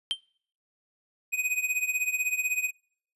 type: tone with exponential decay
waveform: triangle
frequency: 3136 Hz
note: G7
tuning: in tune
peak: -19 dBFS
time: 0.11-0.19 s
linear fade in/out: 0 ms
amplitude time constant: 17 ms
type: tone with tremolo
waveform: square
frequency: 2500 Hz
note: D#7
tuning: 8 cents sharp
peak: -23 dBFS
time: 1.32-2.71 s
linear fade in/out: 20 ms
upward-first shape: triangle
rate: 16 Hz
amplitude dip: 90%
effects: noise-tail reverb RT60 0.6 s tail -26 dB re dry + resampled to 32000 Hz